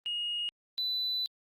sine tone pair in turn, 2870 / 3990 Hz, F7 / B7, +47 / +17 cents, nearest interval tritone, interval 570 cents, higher second, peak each -30 / -28 dBFS, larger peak second, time 0.06-0.49 / 0.78-1.26 s, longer second, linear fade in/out 0 ms, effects tanh soft clip ceiling -26 dBFS + Opus 32 kbps

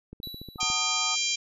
click train, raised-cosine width 3 ms, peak -28 dBFS, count 9, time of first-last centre 0.13-0.701 s, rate 14 Hz
square tone with exponential decay, 3937 Hz, B7, 6 cents flat, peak -35 dBFS, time 0.23-1.06 s, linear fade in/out 1 ms, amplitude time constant 180 ms
sine chord, D# diminished, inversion first, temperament just, 746.7 / 896 / 1244.5 Hz, F#5 / A5 / D#6, +16 / +31 / 0 cents, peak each -39 / -38 / -33 dBFS, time 0.58-1.16 s, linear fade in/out 20 ms
harmonic tone, 795 Hz, G5, 24 cents sharp, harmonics 3 / 4 / 5 / 6 / 7 / 8 / 9, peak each -32 / -31 / -34 / -33 / -34 / -34 / -33 dBFS, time 0.6-1.36 s, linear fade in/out 10 ms
effects resampled to 32000 Hz

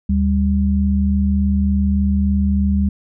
sine tone pair together, 75.3 / 198.66 Hz, D2 / G3, +44 / +23 cents, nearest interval octave + perfect fourth, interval 1679 cents, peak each -16 dBFS, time 0.09-2.89 s, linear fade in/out 5 ms, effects none

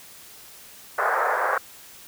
white band-pass noise, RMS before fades -23 dBFS, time 0.98-1.58 s, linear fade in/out 5 ms, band 450 to 1700 Hz, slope 48 dB/octave, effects white hiss -46 dBFS RMS until 2.07 s

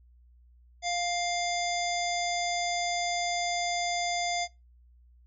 harmonic tone, 700 Hz, F5, 4 cents sharp, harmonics 1 / 3 / 5 / 7 / 9 / 10, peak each -30 / -35 / -37 / -38 / -40 / -40 dBFS, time 0.82-4.48 s, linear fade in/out 50 ms, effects noise-tail reverb RT60 0.2 s tail -18 dB re dry + added 60 Hz sine -55 dBFS peak until 5.26 s

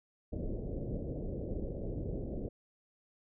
pink low-pass noise, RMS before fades -38 dBFS, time 0.32-2.49 s, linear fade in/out 10 ms, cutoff 580 Hz, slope 48 dB/octave, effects none

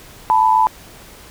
sine tone pair together, 880 / 987.8 Hz, A5 / B5, 0 / 0 cents, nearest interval major second, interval 200 cents, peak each -13 dBFS, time 0.3-0.67 s, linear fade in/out 0 ms, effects pink hiss -41 dBFS RMS until 1.3 s

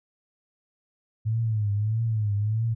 sine tone with vibrato, 108 Hz, A2, 32 cents flat, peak -22 dBFS, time 1.25-2.75 s, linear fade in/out 20 ms, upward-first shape triangle, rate 1.6 Hz, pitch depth 120 cents each way, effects none

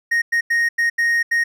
triangle tone bursts at uneven times, 1864.7 Hz, A#6, in tune, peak -13 dBFS, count 6, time 0.11-0.22 / 0.32-0.41 / 0.5-0.69 / 0.78-0.9 / 0.98-1.23 / 1.31-1.44 s, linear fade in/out 10 ms, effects none

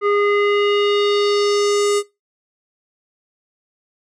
square tone with low-pass filter sweep, 409.4 Hz, G#4, 25 cents flat, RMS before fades -17 dBFS, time 0.01-2.03 s, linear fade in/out 50 ms, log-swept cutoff 1600 to 8400 Hz, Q 2.6, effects noise-tail reverb RT60 0.2 s tail -19 dB re dry

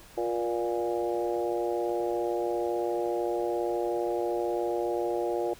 harmonic tone with a mistuned harmonic, 117.7 Hz, A#2, 17 cents sharp, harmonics 3 / 4 / 5 / 6 / 7, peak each -30 / -32 / -34 / -36 / -37 dBFS, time 0.17-5.54 s, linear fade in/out 10 ms, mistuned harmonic 4, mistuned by +19 cents, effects pink hiss -52 dBFS RMS until 5.59 s

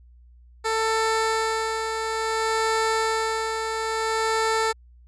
15% pulse tone with tremolo, 444.4 Hz, A4, 17 cents sharp, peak -14 dBFS, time 0.64-4.73 s, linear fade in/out 20 ms, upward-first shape sine, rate 0.58 Hz, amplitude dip 45%, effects added 60 Hz sine -48 dBFS peak until 5.07 s + resampled to 22050 Hz

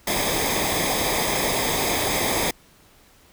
pink noise with comb filter, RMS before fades -23 dBFS, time 0.07-2.51 s, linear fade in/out 5 ms, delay 0.7 ms, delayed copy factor -0.7, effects pink hiss -54 dBFS RMS until 3.32 s

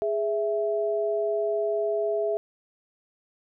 sine tone pair together, 415.3 / 659.3 Hz, G#4 / E5, 0 / 0 cents, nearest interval minor sixth, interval 800 cents, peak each -26 dBFS, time 0.02-2.37 s, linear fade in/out 0 ms, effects none

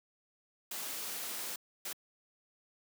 white noise bursts at uneven times, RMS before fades -40 dBFS, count 2, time 0.71-1.56 / 1.85-1.93 s, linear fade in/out 5 ms, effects high-pass 200 Hz 12 dB/octave

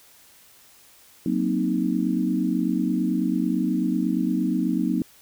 sine chord, C half-diminished seventh, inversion second, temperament equal, 185 / 233.1 / 261.6 / 311.1 Hz, Gb3 / Bb3 / C4 / Eb4, 0 / 0 / 0 / 0 cents, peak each -26 dBFS, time 1.26-5.02 s, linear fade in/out 2 ms, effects white hiss -53 dBFS RMS until 5.21 s

